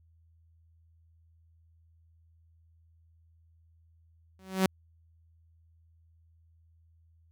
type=tone with exponential growth; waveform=sawtooth; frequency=189.1 Hz; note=F#3; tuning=38 cents sharp; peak=-15 dBFS; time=4.39-4.66 s; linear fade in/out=2 ms; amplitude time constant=58 ms; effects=added 82 Hz sine -60 dBFS peak until 7.31 s